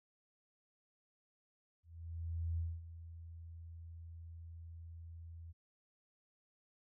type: tone with ADSR envelope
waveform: sine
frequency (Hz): 83.2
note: E2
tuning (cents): +17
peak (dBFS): -34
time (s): 1.83-5.53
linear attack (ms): 750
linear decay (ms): 230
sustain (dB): -14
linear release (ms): 24
effects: none